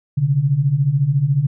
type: beating tone pair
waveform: sine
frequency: 130 / 144 Hz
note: C3 / D3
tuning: -11 / -34 cents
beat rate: 14 Hz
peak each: -19 / -15 dBFS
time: 0.17-1.47 s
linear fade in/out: 10 ms
effects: none